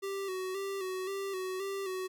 square tone with vibrato, 382.8 Hz, G4, 41 cents flat, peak -35 dBFS, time 0.02-2.08 s, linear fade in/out 20 ms, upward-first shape square, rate 1.9 Hz, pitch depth 44 cents each way, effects none

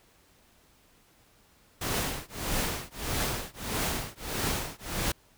pink noise with tremolo, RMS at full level -28 dBFS, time 1.81-5.12 s, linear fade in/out 5 ms, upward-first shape triangle, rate 1.6 Hz, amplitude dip 100%, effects pink hiss -62 dBFS RMS until 5.37 s

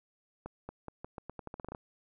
accelerating click train, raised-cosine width 1 ms, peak -27 dBFS, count 14, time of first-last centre 0.46-1.748 s, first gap 230 ms, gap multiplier 0.84, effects none

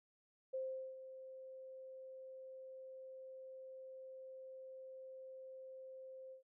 sine tone with ADSR envelope, 524 Hz, C5, 2 cents sharp, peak -38 dBFS, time 0.53-6.43 s, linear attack 14 ms, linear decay 410 ms, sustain -12 dB, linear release 110 ms, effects none

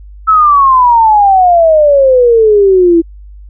sine exponential sweep, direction down, 1318.5 to 327.6 Hz, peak -3 dBFS, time 0.27-3.02 s, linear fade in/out 20 ms, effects added 50 Hz sine -29 dBFS peak until 3.49 s

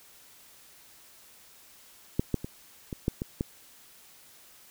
clicks, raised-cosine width 3 ms, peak -11 / -12 / -22 / -21 / -12 / -18 / -15 dBFS, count 7, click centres 2.195 / 2.343 / 2.445 / 2.928 / 3.081 / 3.219 / 3.409 s, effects white hiss -55 dBFS RMS until 4.7 s

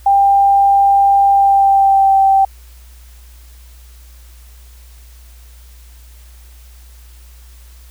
sine tone with pitch glide, 794 to 778.6 Hz, G5 to G5, +22 to -12 cents, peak -7 dBFS, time 0.06-2.45 s, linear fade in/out 5 ms, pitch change -34 cents, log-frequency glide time 1.3-2.17 s, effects added 60 Hz sine -37 dBFS peak until 7.9 s + white hiss -48 dBFS RMS until 7.9 s

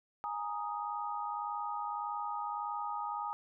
sine chord, Ab suspended second, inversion none, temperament equal, 830.6 / 932.3 / 1244.5 Hz, Ab5 / Bb5 / Eb6, 0 / 0 / 0 cents, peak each -39 / -40 / -39 dBFS, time 0.24-3.33 s, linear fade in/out 0 ms, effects none

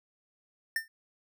square tone with exponential decay, 1800 Hz, A6, 39 cents sharp, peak -25 dBFS, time 0.76-0.88 s, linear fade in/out 2 ms, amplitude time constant 26 ms, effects none

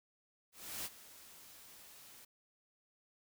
white noise with ADSR envelope, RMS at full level -41 dBFS, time 0.52-2.25 s, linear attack 330 ms, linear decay 38 ms, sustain -16 dB, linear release 7 ms, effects none

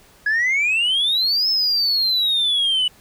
sine exponential two-way sweep, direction up then down, 1661.2 to 5274 to 2947 Hz, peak -14 dBFS, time 0.26-2.88 s, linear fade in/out 5 ms, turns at 1.49 s, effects tanh soft clip ceiling -14 dBFS + pink hiss -51 dBFS RMS until 3 s

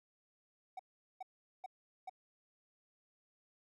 triangle tone bursts, 752 Hz, F#5, 28 cents sharp, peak -40 dBFS, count 4, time 0.77-2.096 s, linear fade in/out 5 ms, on 24 ms, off 410 ms, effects none

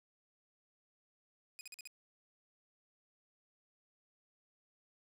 15% pulse tone bursts, 2489 Hz, D#7, in tune, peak -40 dBFS, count 5, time 1.59-1.874 s, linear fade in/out 0 ms, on 20 ms, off 46 ms, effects none

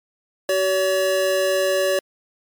square tone pair together, 379.1 / 568 Hz, F#4 / C#5, +42 / +42 cents, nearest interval perfect fifth, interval 700 cents, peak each -24 / -19 dBFS, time 0.49-1.99 s, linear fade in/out 2 ms, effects MP3 96 kbps

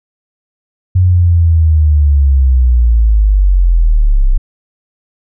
sine linear sweep, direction down, 92.5 to 30.87 Hz, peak -5 dBFS, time 0.95-4.38 s, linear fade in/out 10 ms, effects none

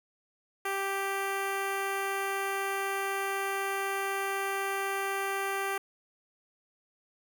10% pulse tone with notch filter, 392 Hz, G4, in tune, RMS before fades -32 dBFS, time 0.65-5.78 s, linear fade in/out 5 ms, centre 5400 Hz, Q 1.9, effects none

